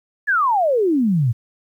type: exponential sweep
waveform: sine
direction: down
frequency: 1760 to 108.5 Hz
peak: -14 dBFS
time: 0.27-1.33 s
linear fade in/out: 20 ms
effects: 9-bit